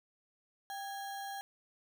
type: tone with sample-and-hold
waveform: sine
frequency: 790 Hz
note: G5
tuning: 13 cents sharp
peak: -39 dBFS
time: 0.7-1.41 s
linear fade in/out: 0 ms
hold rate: 2450 Hz
effects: none